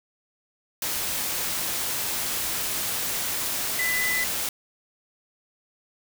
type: tone in noise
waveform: sine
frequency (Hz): 2000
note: B6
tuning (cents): +21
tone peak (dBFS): -24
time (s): 3.79-4.24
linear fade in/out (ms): 2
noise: white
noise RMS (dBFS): -28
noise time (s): 0.82-4.49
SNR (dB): +1
effects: none